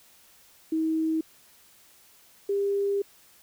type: tone pair in turn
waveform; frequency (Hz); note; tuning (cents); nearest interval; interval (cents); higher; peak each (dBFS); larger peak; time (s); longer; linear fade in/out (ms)
sine; 319.2 / 399.9; D#4 / G4; +44 / +35; major third; 391; second; -23; neither; 0.72-1.21 / 2.49-3.02; second; 5
effects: white hiss -57 dBFS RMS until 3.42 s